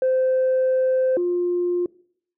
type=tone pair in turn; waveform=sine; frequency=518 / 353.1 Hz; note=C5 / F4; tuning=-17 / +19 cents; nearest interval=perfect fifth; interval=664 cents; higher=first; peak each=-15 / -18 dBFS; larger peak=first; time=0.02-1.17 / 1.17-1.86 s; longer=first; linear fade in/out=2 ms; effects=noise-tail reverb RT60 0.6 s tail -22 dB re dry + tanh soft clip ceiling -14 dBFS